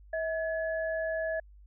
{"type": "tone pair together", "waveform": "sine", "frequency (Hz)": [643.8, 1700], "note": ["E5", "G#6"], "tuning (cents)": [-41, 40], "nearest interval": "octave + perfect fourth", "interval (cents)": 1681, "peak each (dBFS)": [-30, -36], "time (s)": [0.13, 1.4], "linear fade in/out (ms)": 5, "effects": ["added 50 Hz sine -51 dBFS peak until 1.66 s"]}